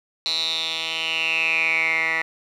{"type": "tone with band-pass filter sweep", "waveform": "10% pulse", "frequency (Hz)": 162.2, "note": "E3", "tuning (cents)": -28, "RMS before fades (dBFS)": -23, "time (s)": [0.26, 2.22], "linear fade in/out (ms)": 0, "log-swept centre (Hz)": [4100, 1900], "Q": 9, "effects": []}